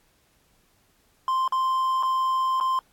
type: tone with dropouts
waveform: triangle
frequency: 1045 Hz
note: C6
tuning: 2 cents flat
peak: -19 dBFS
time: 1.28-2.79 s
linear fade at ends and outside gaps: 1 ms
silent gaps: 1.478-1.523 / 2.027-2.032 / 2.601-2.609 s
effects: pink hiss -64 dBFS RMS until 2.92 s + AAC 64 kbps